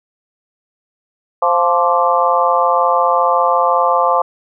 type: harmonic tone with a mistuned harmonic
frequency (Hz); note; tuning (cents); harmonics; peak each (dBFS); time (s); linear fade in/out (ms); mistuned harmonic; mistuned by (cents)
174.61; F3; 0; 3 / 4 / 5 / 6 / 7; -17 / -17 / -17 / -17 / -17; 1.42-4.22; 5; 7; -76
effects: none